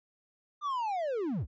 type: linear sweep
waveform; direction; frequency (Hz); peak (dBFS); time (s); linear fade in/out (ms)
triangle; down; 1216 to 41.81; -28; 0.61-1.47; 50
effects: resampled to 16000 Hz